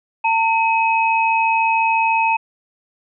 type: tone pair together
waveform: sine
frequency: 900 / 2546 Hz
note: A5 / D#7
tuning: +39 / +39 cents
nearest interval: octave + tritone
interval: 1800 cents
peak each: -15 / -19 dBFS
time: 0.24-2.37 s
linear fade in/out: 10 ms
effects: none